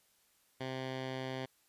10% pulse tone with low-pass filter, 130.81 Hz, C3, in tune, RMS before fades -40 dBFS, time 0.6-1.46 s, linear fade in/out 10 ms, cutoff 3700 Hz, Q 1.4, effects white hiss -71 dBFS RMS until 1.68 s + resampled to 32000 Hz

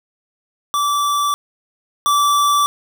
square tone pair in turn, 1161 / 1161 Hz, D6 / D6, -20 / -20 cents, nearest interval unison, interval 0 cents, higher neither, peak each -16 / -13 dBFS, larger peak second, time 0.74-1.34 / 2.06-2.66 s, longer neither, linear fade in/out 0 ms, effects none

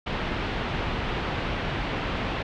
pink low-pass noise, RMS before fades -29 dBFS, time 0.06-2.43 s, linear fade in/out 10 ms, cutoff 3400 Hz, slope 24 dB/octave, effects none

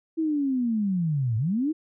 sine linear two-way sweep, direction down then up, 328.3 to 105.6 to 328.3 Hz, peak -22 dBFS, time 0.17-1.73 s, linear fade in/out 20 ms, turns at 1.37 s, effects none

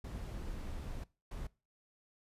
brown noise bursts at uneven times, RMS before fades -42 dBFS, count 2, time 0.04-1.04 / 1.31-1.47 s, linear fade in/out 5 ms, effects noise-tail reverb RT60 0.3 s tail -21 dB re dry + resampled to 32000 Hz

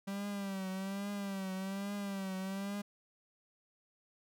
45% pulse tone with vibrato, 195.6 Hz, G3, 4 cents flat, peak -37 dBFS, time 0.07-2.82 s, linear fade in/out 10 ms, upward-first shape triangle, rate 1.2 Hz, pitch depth 75 cents each way, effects none

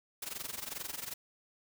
white noise with amplitude modulation, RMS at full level -38 dBFS, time 0.22-1.14 s, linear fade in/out 5 ms, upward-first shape sine, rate 22.4 Hz, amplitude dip 85%, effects none

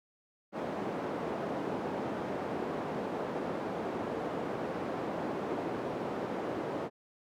white band-pass noise, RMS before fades -36 dBFS, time 0.52-6.9 s, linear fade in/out 50 ms, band 190 to 580 Hz, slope 12 dB/octave, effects none

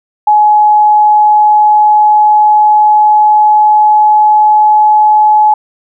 sine tone with pitch glide, 844 to 850.9 Hz, G#5 to G#5, +28 to +42 cents, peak -3 dBFS, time 0.27-5.54 s, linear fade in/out 5 ms, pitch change +14 cents, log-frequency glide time 0.42-5.02 s, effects none

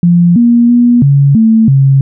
sine tone with pitch steps, 173.3 / 237 / 241 / 140.2 / 222.7 / 136.2 Hz, F3 / A#3 / B3 / C#3 / A3 / C#3, -13 / +29 / -42 / +20 / +21 / -30 cents, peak -3 dBFS, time 0.03-2.01 s, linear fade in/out 2 ms, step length 330 ms, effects none

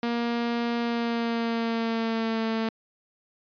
sawtooth tone with pitch glide, 235.9 to 223.7 Hz, A#3 to A3, +21 to +29 cents, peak -21 dBFS, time 0.03-2.69 s, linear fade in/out 2 ms, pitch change -92 cents, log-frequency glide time 0.8-2.45 s, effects resampled to 11025 Hz

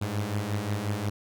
sawtooth beating tone pair, 100 / 105.6 Hz, G2 / G#2, +35 / +29 cents, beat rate 5.6 Hz, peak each -28 / -26 dBFS, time 0.01-1.1 s, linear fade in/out 10 ms, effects none

